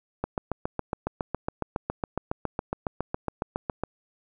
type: click train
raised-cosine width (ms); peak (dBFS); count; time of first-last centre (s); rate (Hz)
1; -13; 27; 0.24-3.836; 7.23
effects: none